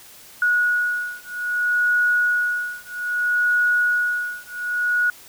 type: beating tone pair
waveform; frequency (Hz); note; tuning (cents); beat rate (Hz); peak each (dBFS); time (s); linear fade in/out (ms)
sine; 1457 / 1457.62; F#6 / F#6; -27 / -26; 0.62; -21 / -21; 0.42-5.1; 2
effects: white hiss -45 dBFS RMS until 5.28 s